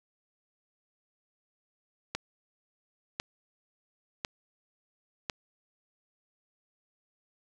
click train, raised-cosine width 0.2 ms, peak -14 dBFS, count 4, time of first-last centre 2.15-5.298 s, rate 0.953 Hz, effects none

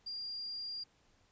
sine tone, 4790 Hz, D8, 33 cents sharp, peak -39 dBFS, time 0.06-0.84 s, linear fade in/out 10 ms, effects pink hiss -70 dBFS RMS until 1.31 s + resampled to 16000 Hz

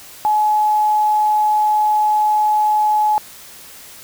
sine tone, 849 Hz, G#5, 38 cents sharp, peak -12 dBFS, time 0.25-3.18 s, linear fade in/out 0 ms, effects white hiss -39 dBFS RMS until 4.03 s

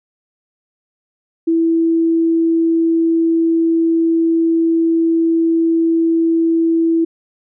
sine tone, 329.6 Hz, E4, in tune, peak -11 dBFS, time 1.47-7.05 s, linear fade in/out 10 ms, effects none

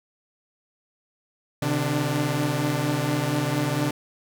sawtooth tone cluster, 128.9 / 149.3 / 294.3 Hz, C3 / D3 / D4, -26 / +29 / +4 cents, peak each -23 dBFS, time 1.62-3.91 s, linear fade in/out 5 ms, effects none

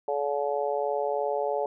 harmonic tone, 143.1 Hz, D3, 45 cents flat, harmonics 3 / 4 / 5 / 6, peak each -30 / -29 / -32 / -33 dBFS, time 0.08-1.66 s, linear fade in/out 2 ms, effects none

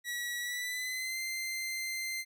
sawtooth tone with pitch glide, 1931 to 2082 Hz, B6 to C7, -39 to -9 cents, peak -31 dBFS, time 0.04-2.25 s, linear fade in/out 50 ms, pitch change +130 cents, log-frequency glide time 0.4-1.19 s, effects none

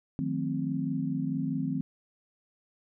sine chord, D# diminished seventh, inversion none, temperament equal with one note detuned, 155.56 / 180.35 / 220 / 261.6 Hz, D#3 / F#3 / A3 / C4, 0 / -44 / 0 / 0 cents, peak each -33 / -35 / -37 / -31 dBFS, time 0.19-1.81 s, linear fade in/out 0 ms, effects none

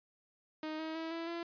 sawtooth tone with pitch steps, 311.1 / 317.8 / 324.7 / 331.7 / 338.9 Hz, D#4 / D#4 / E4 / E4 / E4, 0 / +37 / -26 / +11 / +48 cents, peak -34 dBFS, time 0.63-1.43 s, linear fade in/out 2 ms, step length 160 ms, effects resampled to 11025 Hz

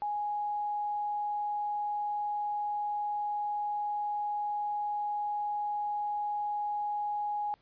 sine tone, 830.6 Hz, G#5, in tune, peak -30 dBFS, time 0.02-7.54 s, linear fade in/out 0 ms, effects pink hiss -68 dBFS RMS until 7.61 s + resampled to 11025 Hz

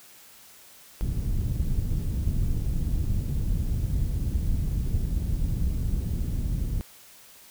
pink low-pass noise, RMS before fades -26 dBFS, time 1.01-6.81 s, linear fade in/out 0 ms, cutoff 130 Hz, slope 12 dB/octave, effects white hiss -51 dBFS RMS until 7.5 s

